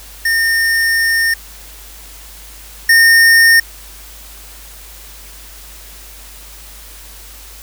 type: tone pair in turn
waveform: square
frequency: 1823 / 1829.5 Hz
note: A#6 / A#6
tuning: -39 / -33 cents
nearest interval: unison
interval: 6 cents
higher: second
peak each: -12 / -6 dBFS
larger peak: second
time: 0.25-1.34 / 2.89-3.6 s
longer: first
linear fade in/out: 5 ms
effects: added 50 Hz sine -37 dBFS peak until 7.62 s + white hiss -37 dBFS RMS until 7.62 s